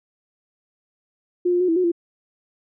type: tone with pitch steps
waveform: sine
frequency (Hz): 355.5 / 353.4 / 364.1 / 328.5 / 365.1 / 341.6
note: F4 / F4 / F#4 / E4 / F#4 / F4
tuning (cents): +31 / +21 / -28 / -6 / -23 / -38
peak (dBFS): -16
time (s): 1.45-1.918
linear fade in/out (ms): 10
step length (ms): 78
effects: none